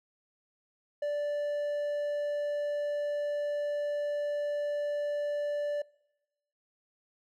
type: tone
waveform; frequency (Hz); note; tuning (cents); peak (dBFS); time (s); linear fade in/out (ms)
triangle; 585; D5; -7; -27; 1.02-5.82; 5
effects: noise-tail reverb RT60 0.9 s tail -24 dB re dry